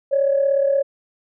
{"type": "tone pair together", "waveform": "sine", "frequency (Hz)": [550.4, 587.3], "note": ["C#5", "D5"], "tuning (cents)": [-12, 0], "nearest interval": "minor second", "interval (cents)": 112, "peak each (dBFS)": [-15, -22], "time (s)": [0.11, 0.83], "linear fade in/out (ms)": 20, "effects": ["tanh soft clip ceiling -8 dBFS"]}